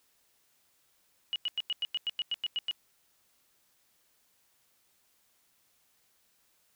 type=tone bursts; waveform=sine; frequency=2911 Hz; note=F#7; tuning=29 cents flat; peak=-28 dBFS; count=12; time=1.33-2.711 s; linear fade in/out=0 ms; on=28 ms; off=95 ms; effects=white hiss -70 dBFS RMS until 6.75 s